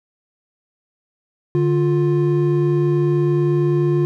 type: tone pair together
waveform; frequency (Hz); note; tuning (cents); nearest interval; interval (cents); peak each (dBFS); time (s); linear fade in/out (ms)
triangle; 146.83 / 351.3; D3 / F4; 0 / +10; octave + minor third; 1510; -15; 1.55-4.05; 0
effects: none